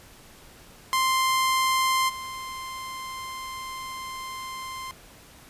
sawtooth tone with level steps, 1046.5 Hz, C6, in tune, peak -17 / -30 dBFS, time 0.93-4.91 s, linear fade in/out 0 ms, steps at 2.08 s, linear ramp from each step 20 ms, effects pink hiss -50 dBFS RMS until 5.49 s + resampled to 32000 Hz

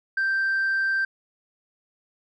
sine tone, 1568 Hz, G6, in tune, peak -19 dBFS, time 0.17-1.05 s, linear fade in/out 5 ms, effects tanh soft clip ceiling -19 dBFS

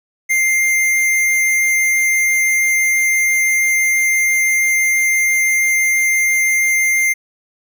square tone, 2101 Hz, C7, 7 cents sharp, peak -13 dBFS, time 0.29-7.14 s, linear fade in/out 20 ms, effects none

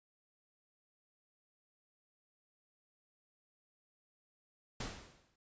pink noise with exponential decay, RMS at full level -39 dBFS, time 4.8-5.36 s, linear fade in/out 5 ms, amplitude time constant 120 ms, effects resampled to 16000 Hz

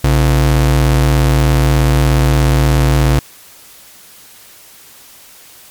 square ring-modulated tone, 98 Hz, G2, in tune, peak -6 dBFS, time 0.04-3.19 s, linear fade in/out 0 ms, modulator 38.4 Hz, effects white hiss -40 dBFS RMS until 5.7 s + MP3 96 kbps

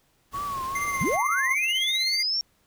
pink noise, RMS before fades -41 dBFS, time 0.31-1.19 s, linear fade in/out 50 ms
sine tone with vibrato, 1104 Hz, C#6, 7 cents flat, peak -28 dBFS, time 0.33-1.55 s, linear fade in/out 20 ms, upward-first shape triangle, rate 2.4 Hz, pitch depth 99 cents each way
square tone with tremolo, 2093 Hz, C7, in tune, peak -26 dBFS, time 0.75-2.23 s, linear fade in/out 5 ms, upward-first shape triangle, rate 16 Hz, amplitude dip 65%
sine linear sweep, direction up, 116.54 to 5588 Hz, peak -23 dBFS, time 1.01-2.41 s, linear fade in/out 0 ms
effects pink hiss -66 dBFS RMS until 2.66 s

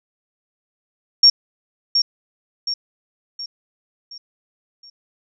sine tone with echo, 5530 Hz, F8, 18 cents flat, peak -6 dBFS, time 1.23-1.3 s, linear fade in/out 5 ms, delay 720 ms, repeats 5, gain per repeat -7 dB, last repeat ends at 4.9 s, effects none

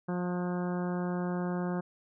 harmonic tone with a mistuned harmonic, 178.1 Hz, F3, 34 cents sharp, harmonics 1 / 2 / 3 / 4 / 5 / 6 / 7 / 8 / 9, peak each -31 / -37 / -41 / -43 / -45 / -47 / -48 / -49 / -50 dBFS, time 0.08-1.81 s, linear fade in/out 10 ms, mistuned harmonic 8, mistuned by +29 cents, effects none

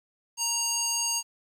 square tone with band-pass filter, 932.3 Hz, A#5, in tune, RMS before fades -28 dBFS, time 0.37-1.23 s, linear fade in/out 50 ms, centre 6900 Hz, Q 2.4, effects 10-bit

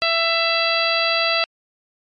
harmonic tone, 666 Hz, E5, 18 cents sharp, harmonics 1 / 2 / 3 / 4 / 5 / 6 / 7, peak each -23 / -24 / -26 / -22 / -27 / -26 / -24 dBFS, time 0.02-1.44 s, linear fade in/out 0 ms, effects MP3 48 kbps

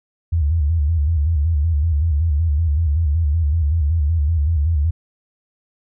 sine tone with vibrato, 77.78 Hz, D#2, in tune, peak -14 dBFS, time 0.32-4.91 s, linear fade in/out 10 ms, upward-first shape square, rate 5.3 Hz, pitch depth 120 cents each way, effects none

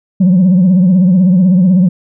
sine tone with vibrato, 183.2 Hz, F#3, 17 cents flat, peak -3 dBFS, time 0.2-1.89 s, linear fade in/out 10 ms, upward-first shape triangle, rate 16 Hz, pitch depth 130 cents each way, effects tanh soft clip ceiling -3 dBFS

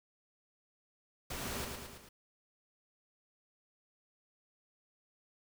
pink noise with echo, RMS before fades -41 dBFS, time 1.3-1.65 s, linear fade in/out 5 ms, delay 110 ms, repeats 4, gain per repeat -4 dB, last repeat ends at 2.09 s, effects none

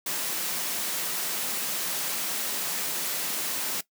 white high-pass noise, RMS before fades -30 dBFS, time 0.06-3.81 s, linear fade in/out 5 ms, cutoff 140 Hz, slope 96 dB/octave, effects noise-tail reverb RT60 0.1 s tail -18 dB re dry

